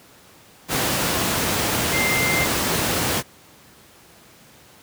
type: tone in noise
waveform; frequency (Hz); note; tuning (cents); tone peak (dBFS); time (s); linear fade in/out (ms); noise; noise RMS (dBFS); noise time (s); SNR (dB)
sine; 2093; C7; 0; -21; 1.91-2.48; 50; pink; -21; 0.68-3.23; -3
effects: pink hiss -49 dBFS RMS until 4.82 s + high-pass 100 Hz 12 dB/octave